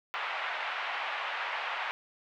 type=band-pass noise; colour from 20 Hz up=pink; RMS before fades=-35 dBFS; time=0.14-1.91 s; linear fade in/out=0 ms; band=770 to 2900 Hz; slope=24 dB/octave; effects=none